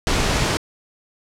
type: noise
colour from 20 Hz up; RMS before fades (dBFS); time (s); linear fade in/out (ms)
pink; -19; 0.07-0.57; 0
effects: low-pass 7000 Hz 12 dB/octave